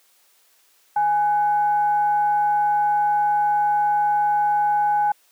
sine tone with frequency modulation, 830.6 Hz, G#5, in tune, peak -16 dBFS, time 0.96-5.12 s, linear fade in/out 5 ms, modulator 678 Hz, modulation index 0.31, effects white hiss -59 dBFS RMS until 5.31 s + high-pass 400 Hz 12 dB/octave

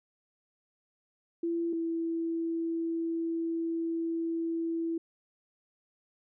sine tone pair in turn, 337.1 / 330.9 Hz, E4 / E4, +39 / +7 cents, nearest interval unison, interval 32 cents, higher first, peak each -28 / -29 dBFS, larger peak first, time 1.43-1.73 / 1.73-4.98 s, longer second, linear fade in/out 5 ms, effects none

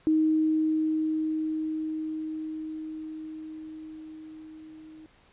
sine tone with level ramp, 313.5 Hz, D#4, 13 cents sharp, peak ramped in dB -19 to -45 dBFS, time 0.07-5.06 s, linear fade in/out 0 ms, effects pink hiss -60 dBFS RMS until 5.32 s + resampled to 8000 Hz

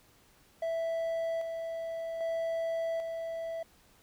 triangle tone with tremolo, 659.3 Hz, E5, in tune, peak -28 dBFS, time 0.62-3.63 s, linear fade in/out 5 ms, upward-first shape square, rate 0.63 Hz, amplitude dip 40%, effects pink hiss -63 dBFS RMS until 4.02 s

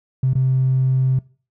triangle tone with dropouts, 130.81 Hz, C3, in tune, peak -10 dBFS, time 0.23-1.19 s, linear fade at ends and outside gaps 5 ms, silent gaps 0.334-0.353 s, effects noise-tail reverb RT60 0.4 s tail -26 dB re dry + tanh soft clip ceiling -12 dBFS

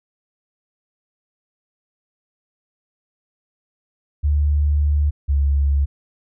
sine tone pair in turn, 73.42 / 70.33 Hz, D2 / C#2, 0 / +26 cents, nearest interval minor second, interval 74 cents, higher first, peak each -14 dBFS, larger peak neither, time 4.23-5.11 / 5.28-5.86 s, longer first, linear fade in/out 20 ms, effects none

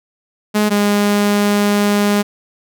sawtooth tone pair in turn, 210.3 / 205.1 Hz, G#3 / G#3, +22 / -21 cents, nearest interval unison, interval 43 cents, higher first, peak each -8 dBFS, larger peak neither, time 0.54-0.7 / 0.7-2.23 s, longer second, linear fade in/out 20 ms, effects none

